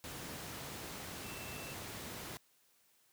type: tone in noise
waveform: sine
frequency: 2673 Hz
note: E7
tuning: 23 cents sharp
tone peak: -51 dBFS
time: 1.24-1.73 s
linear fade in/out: 0 ms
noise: pink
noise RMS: -45 dBFS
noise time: 0.04-2.37 s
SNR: -9 dB
effects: white hiss -71 dBFS RMS until 3.12 s + high-pass 80 Hz 12 dB/octave